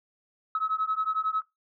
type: beating tone pair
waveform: sine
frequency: 1282 / 1293 Hz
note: E6 / E6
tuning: -49 / -34 cents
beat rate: 11 Hz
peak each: -28 dBFS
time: 0.55-1.42 s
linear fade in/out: 2 ms
effects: noise-tail reverb RT60 0.2 s tail -21 dB re dry + tanh soft clip ceiling -18 dBFS